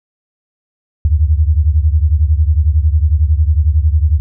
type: beating tone pair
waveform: sine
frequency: 73.42 / 84.42 Hz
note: D2 / E2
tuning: 0 / +42 cents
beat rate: 11 Hz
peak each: -10 / -13 dBFS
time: 1.05-4.2 s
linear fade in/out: 0 ms
effects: none